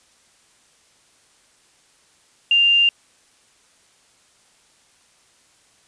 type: tone with quantisation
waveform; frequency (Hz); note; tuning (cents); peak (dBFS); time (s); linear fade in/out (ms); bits
sine; 2794; F7; 0; -12; 2.51-2.89; 2; 7
effects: white hiss -57 dBFS RMS until 5.87 s + resampled to 22050 Hz